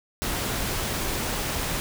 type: noise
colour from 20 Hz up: pink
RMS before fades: -28 dBFS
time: 0.22-1.8 s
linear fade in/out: 0 ms
effects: none